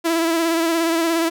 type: tone with vibrato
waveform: sawtooth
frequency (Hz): 331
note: E4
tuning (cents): +7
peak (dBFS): -13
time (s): 0.04-1.3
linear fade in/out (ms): 20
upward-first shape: sine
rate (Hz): 17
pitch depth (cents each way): 37
effects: none